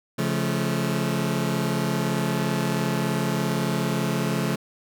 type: chord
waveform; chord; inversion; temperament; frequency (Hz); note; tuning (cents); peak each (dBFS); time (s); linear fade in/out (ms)
sawtooth; Db augmented; none; just; 138.59 / 173.24 / 216.5; Db3 / F3 / A3; 0 / -14 / -28; -23; 0.18-4.56; 10
effects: none